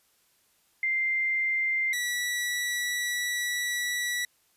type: tone pair in turn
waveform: sine / sawtooth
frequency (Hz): 2093 / 1949.5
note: C7 / B6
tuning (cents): 0 / -23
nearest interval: minor second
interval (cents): 123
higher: first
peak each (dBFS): -24 / -24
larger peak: neither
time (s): 0.83-1.93 / 1.93-4.25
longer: second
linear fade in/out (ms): 2
effects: white hiss -67 dBFS RMS until 4.56 s + resampled to 32000 Hz